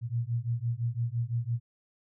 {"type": "beating tone pair", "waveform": "sine", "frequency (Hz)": [115.1, 121], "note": ["A#2", "B2"], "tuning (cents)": [-22, -35], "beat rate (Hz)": 5.9, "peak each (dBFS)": -31, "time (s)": [0.01, 1.6], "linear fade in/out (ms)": 50, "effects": []}